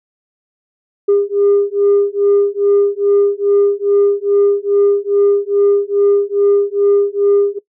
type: beating tone pair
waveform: sine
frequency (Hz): 402.7 / 405.1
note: G4 / G#4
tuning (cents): +47 / -43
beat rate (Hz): 2.4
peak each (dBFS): -12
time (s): 1.08-7.59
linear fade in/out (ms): 10
effects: noise-tail reverb RT60 0.1 s tail -19 dB re dry + tanh soft clip ceiling -5 dBFS